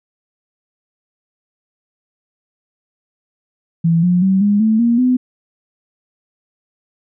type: tone with pitch steps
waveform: sine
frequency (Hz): 166.3 / 178.24 / 191.03 / 204.7 / 219.4 / 235.2 / 252.1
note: E3 / F3 / G3 / G#3 / A3 / A#3 / B3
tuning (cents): +16 / +36 / -44 / -25 / -5 / +16 / +36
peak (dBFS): -10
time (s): 3.84-5.17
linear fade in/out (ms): 10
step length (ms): 190
effects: none